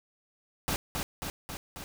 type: noise with echo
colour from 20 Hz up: pink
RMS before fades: -30 dBFS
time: 0.68-0.76 s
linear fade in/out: 0 ms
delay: 270 ms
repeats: 4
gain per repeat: -3 dB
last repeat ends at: 1.84 s
effects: none